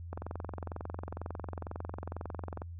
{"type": "click train", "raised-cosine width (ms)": 1, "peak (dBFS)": -25, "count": 56, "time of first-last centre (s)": [0.13, 2.619], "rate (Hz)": 22.1, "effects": ["added 85 Hz sine -41 dBFS peak until 2.79 s"]}